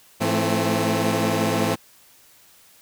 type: tone cluster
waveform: 15% pulse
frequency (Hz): 107.5 / 168.6 / 220.6 / 263.4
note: A2 / E3 / A3 / C4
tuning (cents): -40 / +39 / +5 / +12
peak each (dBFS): -19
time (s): 0.2-1.76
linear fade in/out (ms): 20
effects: white hiss -53 dBFS RMS until 2.81 s